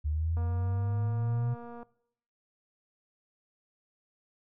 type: linear sweep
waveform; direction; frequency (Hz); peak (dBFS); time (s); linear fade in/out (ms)
sine; up; 73.42 to 123.47; -27; 0.04-1.55; 20
type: click train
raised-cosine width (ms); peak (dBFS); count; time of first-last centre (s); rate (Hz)
1; -33; 347; 0.37-1.83; 237
effects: noise-tail reverb RT60 0.7 s tail -21 dB re dry

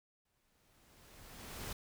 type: noise with exponential growth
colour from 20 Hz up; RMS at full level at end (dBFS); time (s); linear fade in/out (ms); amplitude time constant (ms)
pink; -42; 0.25-1.73; 5; 320
effects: none

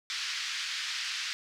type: band-pass noise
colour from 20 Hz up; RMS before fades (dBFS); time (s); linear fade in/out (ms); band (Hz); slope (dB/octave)
white; -35; 0.1-1.33; 0; 1500 to 5200; 24
effects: none

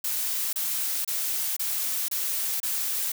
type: noise bursts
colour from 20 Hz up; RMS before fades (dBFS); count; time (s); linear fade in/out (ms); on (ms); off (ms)
blue; -28; 6; 0.04-3.12; 5; 490; 28
effects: none

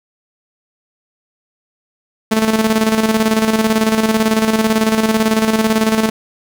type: tone with tremolo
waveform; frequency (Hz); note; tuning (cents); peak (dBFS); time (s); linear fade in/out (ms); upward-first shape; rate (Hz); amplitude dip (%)
sawtooth; 220; A3; 0; -6; 2.31-6.1; 10; square; 18; 55
effects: 8-bit

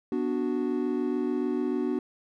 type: chord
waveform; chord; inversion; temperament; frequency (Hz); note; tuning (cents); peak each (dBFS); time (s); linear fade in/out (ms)
triangle; B minor; none; equal; 246.9 / 293.7 / 370; B3 / D4 / F#4; 0 / 0 / 0; -28; 0.12-1.99; 2
effects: none

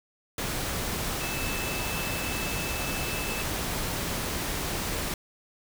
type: tone in noise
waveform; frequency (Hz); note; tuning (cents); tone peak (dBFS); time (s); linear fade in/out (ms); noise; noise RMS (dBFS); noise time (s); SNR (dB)
sine; 2623; E7; -9; -36; 1.21-3.42; 2; pink; -31; 0.38-5.14; -8
effects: none

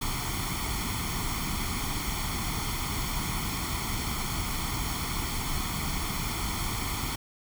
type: noise with comb filter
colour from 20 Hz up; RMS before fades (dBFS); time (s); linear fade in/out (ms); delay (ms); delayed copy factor
pink; -31; 0.01-7.16; 10; 0.91; +0.75
effects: none

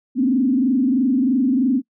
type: tone with frequency modulation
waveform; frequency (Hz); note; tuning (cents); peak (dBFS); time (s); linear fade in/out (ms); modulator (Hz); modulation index
sine; 258.7; C4; -19; -14; 0.15-1.82; 50; 23.1; 1.1
effects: noise-tail reverb RT60 0.1 s tail -24 dB re dry

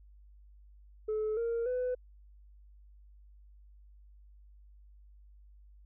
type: tone with pitch steps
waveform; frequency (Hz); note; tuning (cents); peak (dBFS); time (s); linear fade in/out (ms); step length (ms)
sine; 431.1 / 464.7 / 501; A4 / A#4 / B4; -35 / -5 / +25; -28; 1.08-1.95; 10; 290
effects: tanh soft clip ceiling -28 dBFS + added 50 Hz sine -54 dBFS peak until 5.85 s

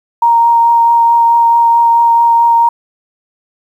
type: tone with vibrato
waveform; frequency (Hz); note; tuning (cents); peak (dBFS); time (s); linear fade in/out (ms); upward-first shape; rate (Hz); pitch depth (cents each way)
sine; 932.3; A#5; 0; -5; 0.22-2.69; 5; triangle; 4.6; 11
effects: 7-bit

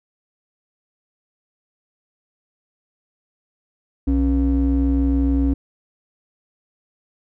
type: ring-modulated tone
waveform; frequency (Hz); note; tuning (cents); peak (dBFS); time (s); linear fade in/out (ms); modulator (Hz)
triangle; 106.3; G#2; +41; -10; 4.07-5.54; 10; 169
effects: none

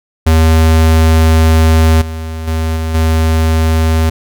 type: tone with level steps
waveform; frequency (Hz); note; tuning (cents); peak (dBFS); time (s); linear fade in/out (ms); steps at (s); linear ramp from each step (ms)
square; 80.3; E2; -45; -6 / -20 / -13 / -15 / -9; 0.26-4.1; 10; 2.01 / 2.47 / 2.76 / 2.94; 10
effects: none

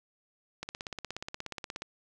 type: click train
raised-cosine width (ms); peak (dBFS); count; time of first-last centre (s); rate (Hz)
0.2; -20; 21; 0.63-1.82; 16.8
effects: none

